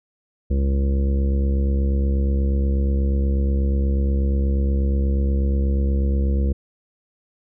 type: harmonic tone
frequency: 68.3 Hz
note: C#2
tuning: 25 cents flat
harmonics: 1 / 2 / 3 / 4 / 5 / 6 / 7 / 8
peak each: -17 / -33 / -27 / -38 / -33 / -44 / -34 / -41 dBFS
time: 0.5-6.53 s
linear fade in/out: 10 ms
effects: none